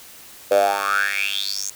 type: tone with high-pass filter sweep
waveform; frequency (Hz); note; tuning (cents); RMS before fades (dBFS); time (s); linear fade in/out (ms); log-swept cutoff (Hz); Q
10% pulse; 99.6; G2; +28; -21; 0.51-1.7; 5; 530 to 6900; 8.1
effects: white hiss -43 dBFS RMS until 1.75 s